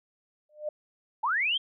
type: tone with exponential growth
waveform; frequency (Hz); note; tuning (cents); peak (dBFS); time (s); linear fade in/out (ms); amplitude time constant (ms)
sine; 603; D5; +46; -26; 0.49-0.69; 5; 42
type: linear sweep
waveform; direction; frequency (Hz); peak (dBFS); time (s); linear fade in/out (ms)
sine; up; 816 to 3277; -24; 1.23-1.58; 10
effects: none